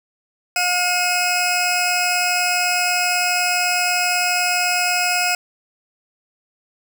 20% pulse tone pair together, 715 / 2548 Hz, F5 / D#7, +41 / +41 cents, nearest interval octave + minor seventh, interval 2200 cents, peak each -15 dBFS, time 0.56-5.35 s, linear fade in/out 2 ms, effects none

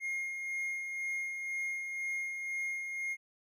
triangle tone with tremolo, 2137 Hz, C7, 36 cents sharp, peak -31 dBFS, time 0-3.17 s, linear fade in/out 50 ms, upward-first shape sine, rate 2 Hz, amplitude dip 40%, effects none

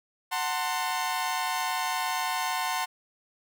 sawtooth chord, F# diminished, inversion none, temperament equal with one note detuned, 740 / 897.5 / 1046.5 Hz, F#5 / A5 / C6, 0 / +34 / 0 cents, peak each -28 dBFS, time 0.31-2.86 s, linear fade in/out 20 ms, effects none

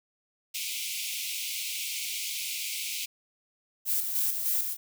pink high-pass noise, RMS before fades -34 dBFS, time 0.54-3.06 s, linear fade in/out 10 ms, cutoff 2200 Hz, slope 96 dB/octave
violet noise with tremolo, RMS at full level -27 dBFS, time 3.85-4.77 s, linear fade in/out 50 ms, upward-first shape square, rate 3.3 Hz, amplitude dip 45%
effects none

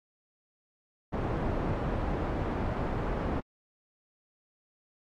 pink low-pass noise, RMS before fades -31 dBFS, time 1.12-3.41 s, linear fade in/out 20 ms, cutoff 1000 Hz, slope 12 dB/octave, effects AAC 64 kbps

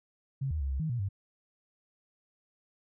sine tone with pitch steps, 135.5 / 77.5 / 68.5 / 66.6 / 158.2 / 120.8 / 98.1 Hz, C#3 / D#2 / C#2 / C2 / D#3 / B2 / G2, -39 / -6 / -20 / +31 / +29 / -38 / +2 cents, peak -29 dBFS, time 0.41-1.089 s, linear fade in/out 10 ms, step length 97 ms, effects none

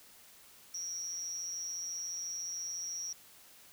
sine tone with amplitude modulation, 5680 Hz, F8, 28 cents sharp, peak -33 dBFS, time 0.74-3.13 s, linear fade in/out 5 ms, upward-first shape sine, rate 177 Hz, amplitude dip 85%, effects white hiss -58 dBFS RMS until 3.72 s

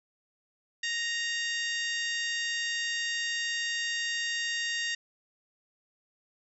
harmonic tone with a mistuned harmonic, 933 Hz, A#5, 1 cent sharp, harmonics 2 / 3 / 4 / 5 / 6 / 7 / 8, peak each -32 / -36 / -38 / -40 / -42 / -43 / -44 dBFS, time 0.83-4.95 s, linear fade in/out 5 ms, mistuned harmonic 4, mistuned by -20 cents, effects none

